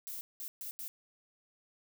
violet noise bursts at uneven times, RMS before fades -42 dBFS, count 4, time 0.07-0.21 / 0.4-0.48 / 0.61-0.71 / 0.79-0.88 s, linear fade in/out 0 ms, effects none

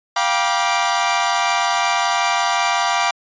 sawtooth chord, G dominant seventh, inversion third, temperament equal with one note detuned, 698.5 / 784 / 964.1 / 1174.7 Hz, F5 / G5 / B5 / D6, 0 / 0 / -42 / 0 cents, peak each -18 dBFS, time 0.16-3.11 s, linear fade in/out 5 ms, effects resampled to 16000 Hz

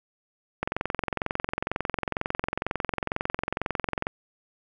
click train, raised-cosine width 0.5 ms, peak -11 dBFS, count 77, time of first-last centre 0.63-4.069 s, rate 22.1 Hz, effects none

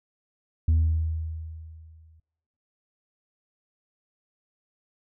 sine tone with exponential decay, 80.1 Hz, E2, 49 cents flat, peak -14 dBFS, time 0.68-2.2 s, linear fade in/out 5 ms, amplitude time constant 330 ms, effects noise-tail reverb RT60 1.0 s tail -26 dB re dry + tanh soft clip ceiling -16 dBFS

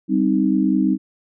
sine chord, C minor, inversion second, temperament equal, 196 / 261.6 / 311.1 Hz, G3 / C4 / Eb4, 0 / 0 / 0 cents, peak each -19 dBFS, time 0.08-0.98 s, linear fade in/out 50 ms, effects none

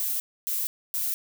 violet noise bursts, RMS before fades -28 dBFS, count 3, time 0-1.14 s, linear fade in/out 0 ms, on 200 ms, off 270 ms, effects none

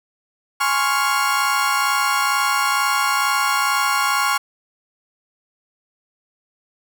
35% pulse chord, Db major seventh, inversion second, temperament equal, 830.6 / 1046.5 / 1108.7 / 1396.9 Hz, Ab5 / C6 / Db6 / F6, 0 / 0 / 0 / 0 cents, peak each -23 / -23 / -19 / -20 dBFS, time 0.6-4.38 s, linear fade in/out 10 ms, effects none

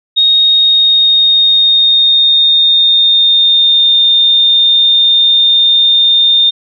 sine tone with pitch glide, 3729 to 3631 Hz, A#7 to A#7, 0 to -46 cents, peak -5 dBFS, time 0.16-6.51 s, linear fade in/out 20 ms, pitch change -46 cents, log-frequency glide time 0.52-3.96 s, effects none

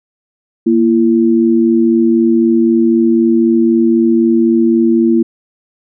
sine tone pair together, 233.1 / 337 Hz, A#3 / E4, 0 / +38 cents, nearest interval tritone, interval 638 cents, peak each -10 dBFS, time 0.66-5.23 s, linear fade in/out 10 ms, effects none

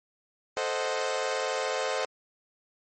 sawtooth chord, A diminished seventh, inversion none, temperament equal, 440 / 523.3 / 622.3 / 740 Hz, A4 / C5 / Eb5 / Gb5, 0 / 0 / 0 / 0 cents, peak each -30 / -27 / -30 / -32 dBFS, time 0.57-2.05 s, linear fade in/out 0 ms, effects low-pass 11000 Hz 12 dB/octave + MP3 32 kbps

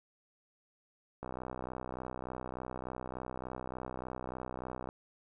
click train, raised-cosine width 1 ms, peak -26 dBFS, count 233, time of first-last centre 1.23-4.889 s, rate 63.4 Hz, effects none

